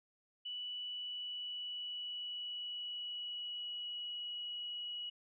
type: tone with pitch glide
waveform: sine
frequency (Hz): 2960 to 2918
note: F#7 to F#7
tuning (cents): 0 to -25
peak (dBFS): -40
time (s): 0.45-5.1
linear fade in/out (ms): 10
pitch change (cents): -25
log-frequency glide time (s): 0.85-4.27
effects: none